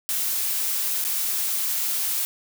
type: noise with dropouts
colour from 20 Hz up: blue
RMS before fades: -25 dBFS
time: 0.09-2.25 s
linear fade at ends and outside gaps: 0 ms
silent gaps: 1.042-1.049 s
effects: none